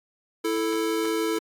square tone pair together, 329.6 / 440 Hz, E4 / A4, 0 / 0 cents, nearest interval perfect fourth, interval 500 cents, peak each -27 dBFS, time 0.44-1.39 s, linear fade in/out 10 ms, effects AAC 64 kbps

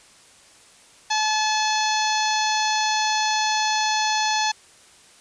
harmonic tone with a mistuned harmonic, 862 Hz, A5, 36 cents flat, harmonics 1 / 2 / 3 / 4 / 5 / 6 / 7 / 8, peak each -22 / -28 / -30 / -30 / -28 / -33 / -31 / -35 dBFS, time 1.1-4.52 s, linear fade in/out 10 ms, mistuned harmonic 8, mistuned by -64 cents, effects white hiss -51 dBFS RMS until 5.2 s + resampled to 22050 Hz

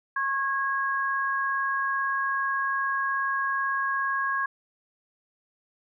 sine tone pair together, 1089.4 / 1647 Hz, C#6 / G#6, -30 / -15 cents, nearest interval perfect fifth, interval 715 cents, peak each -27 dBFS, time 0.16-4.46 s, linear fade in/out 5 ms, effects none

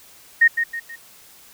sine tone with echo, 1856 Hz, A#6, 8 cents flat, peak -9 dBFS, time 0.41-0.48 s, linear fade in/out 10 ms, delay 160 ms, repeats 3, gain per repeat -8 dB, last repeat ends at 0.96 s, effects white hiss -48 dBFS RMS until 1.53 s

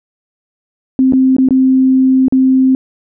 sine tone with dropouts, 261.6 Hz, C4, in tune, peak -6 dBFS, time 0.99-2.75 s, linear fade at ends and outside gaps 1 ms, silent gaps 1.124-1.134 / 1.366-1.384 / 1.487-1.507 / 2.283-2.324 s, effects none

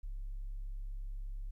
sine tone, 34.13 Hz, C#1, 26 cents flat, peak -36 dBFS, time 0.03-1.51 s, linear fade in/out 10 ms, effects tanh soft clip ceiling -36 dBFS + 13-bit

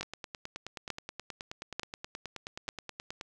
two click trains, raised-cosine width 0.2 ms, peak -16 / -22 dBFS, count 4 / 31, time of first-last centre 0.01-2.689 / 0.03-3.211 s, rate 1.12 / 9.43 Hz, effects none

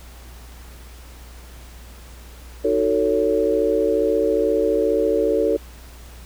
sine chord, D# half-diminished seventh, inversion none, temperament just, 311.1 / 373.4 / 448 / 560 Hz, D#4 / F#4 / A4 / C#5, 0 / +16 / +31 / +18 cents, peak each -24 / -24 / -19 / -22 dBFS, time 2.64-5.57 s, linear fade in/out 10 ms, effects added 60 Hz sine -39 dBFS peak until 6.25 s + pink hiss -46 dBFS RMS until 6.25 s

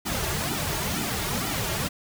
pink noise with flanger, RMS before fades -28 dBFS, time 0.05-1.89 s, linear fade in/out 20 ms, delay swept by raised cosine 1.8 to 4 ms, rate 2.1 Hz, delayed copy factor -1, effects none

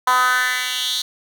10% pulse tone with high-pass filter sweep, 252 Hz, B3, 35 cents sharp, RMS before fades -19 dBFS, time 0.07-1.02 s, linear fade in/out 5 ms, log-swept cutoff 1000 to 4100 Hz, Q 3.5, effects none

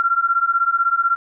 sine beating tone pair, 1364 / 1380 Hz, F6 / F6, -41 / -21 cents, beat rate 16 Hz, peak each -18 dBFS, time 0-1.16 s, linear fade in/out 0 ms, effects none

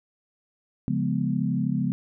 sine chord, C# dominant seventh, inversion none, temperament equal with one note detuned, 139.15 / 174.61 / 207.7 / 246.9 Hz, C#3 / E#3 / G#3 / B3, +7 / 0 / 0 / 0 cents, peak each -28 dBFS, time 0.88-1.92 s, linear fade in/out 0 ms, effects none

